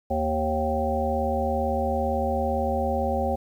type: harmonic tone with a mistuned harmonic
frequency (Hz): 77.78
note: D#2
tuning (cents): 0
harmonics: 1 / 3 / 5 / 7 / 9 / 10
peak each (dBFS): -29 / -30 / -34 / -27 / -34 / -28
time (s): 0.1-3.36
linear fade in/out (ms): 10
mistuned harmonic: 1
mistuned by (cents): -46
effects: 9-bit